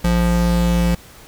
square tone pair together, 58.23 / 174.61 Hz, A#1 / F3, -1 / 0 cents, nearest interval octave + perfect fifth, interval 1901 cents, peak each -18 / -19 dBFS, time 0.04-0.95 s, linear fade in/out 5 ms, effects pink hiss -43 dBFS RMS until 1.27 s

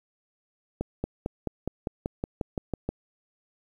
accelerating click train, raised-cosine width 2 ms, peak -15 dBFS, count 12, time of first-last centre 0.81-2.89 s, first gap 230 ms, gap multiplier 0.96, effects 9-bit

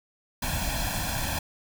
pink noise with comb filter, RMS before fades -29 dBFS, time 0.42-1.39 s, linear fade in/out 5 ms, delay 1.2 ms, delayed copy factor +0.95, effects none

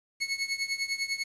25% pulse tone with tremolo, 2196 Hz, C#7, 17 cents flat, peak -22 dBFS, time 0.2-1.24 s, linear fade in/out 20 ms, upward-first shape triangle, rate 10 Hz, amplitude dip 90%, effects resampled to 24000 Hz + 9-bit

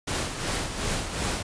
pink noise with tremolo, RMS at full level -27 dBFS, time 0.07-1.43 s, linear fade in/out 10 ms, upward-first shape sine, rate 2.7 Hz, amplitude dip 55%, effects resampled to 22050 Hz

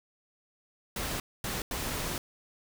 pink noise bursts at uneven times, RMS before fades -34 dBFS, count 3, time 0.96-1.2 / 1.44-1.62 / 1.71-2.18 s, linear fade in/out 2 ms, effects none

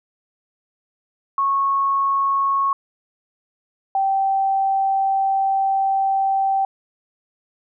sine tone pair in turn, 1100 / 777.8 Hz, C#6 / G5, -14 / -14 cents, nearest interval tritone, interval 600 cents, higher first, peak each -16 dBFS, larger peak neither, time 1.38-2.73 / 3.95-6.65 s, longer second, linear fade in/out 2 ms, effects none

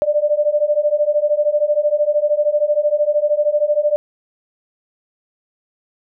sine beating tone pair, 587 / 600 Hz, D5 / D5, -1 / +37 cents, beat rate 13 Hz, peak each -17 / -16 dBFS, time 0.02-3.96 s, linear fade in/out 0 ms, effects none

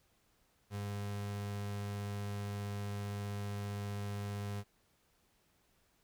35% pulse tone, 101.7 Hz, G#2, 36 cents flat, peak -36 dBFS, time 0.7-4.64 s, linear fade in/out 50 ms, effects pink hiss -73 dBFS RMS until 6.03 s

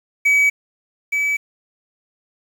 triangle tone pair in turn, 2277 / 2292 Hz, C#7 / D7, +46 / -43 cents, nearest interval unison, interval 11 cents, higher second, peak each -10 / -15 dBFS, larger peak first, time 0.25-0.5 / 1.12-1.37 s, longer neither, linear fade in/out 10 ms, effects 7-bit

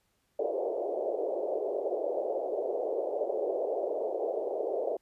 pink band-pass noise, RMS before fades -32 dBFS, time 0.39-4.97 s, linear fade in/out 5 ms, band 390 to 670 Hz, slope 48 dB/octave, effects pink hiss -74 dBFS RMS until 5.01 s + resampled to 32000 Hz

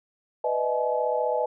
sine tone cluster, 496.8 / 607 / 642 / 853 Hz, B4 / D#5 / E5 / G#5, +10 / -43 / -46 / +46 cents, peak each -27 / -28 / -30 / -28 dBFS, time 0.44-1.46 s, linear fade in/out 5 ms, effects none

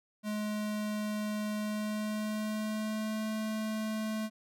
square tone with pitch glide, 211.2 to 217.3 Hz, G#3 to A3, +29 to -21 cents, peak -33 dBFS, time 0.23-4.3 s, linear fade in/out 50 ms, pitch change +50 cents, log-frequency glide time 1.57-3.28 s, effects none

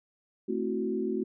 sine chord, F# half-diminished seventh, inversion first, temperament equal, 220 / 261.6 / 329.6 / 370 Hz, A3 / C4 / E4 / F#4, 0 / 0 / 0 / 0 cents, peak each -33 / -35 / -36 / -31 dBFS, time 0.48-1.24 s, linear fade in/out 10 ms, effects none

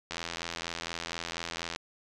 click train, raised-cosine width 0.2 ms, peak -17 dBFS, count 140, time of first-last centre 0.11-1.761 s, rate 84.2 Hz, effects resampled to 22050 Hz

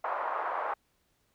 white band-pass noise, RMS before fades -33 dBFS, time 0.04-0.74 s, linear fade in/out 5 ms, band 600 to 1200 Hz, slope 24 dB/octave, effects pink hiss -73 dBFS RMS until 1.34 s

